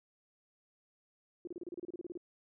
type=tone bursts; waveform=sine; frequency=349.2 Hz; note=F4; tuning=in tune; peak=-39 dBFS; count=14; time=1.45-2.175 s; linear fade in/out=2 ms; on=23 ms; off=31 ms; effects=none